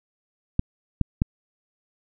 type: clicks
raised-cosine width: 5 ms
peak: -7 dBFS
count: 3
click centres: 0.594 / 1.013 / 1.219 s
effects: none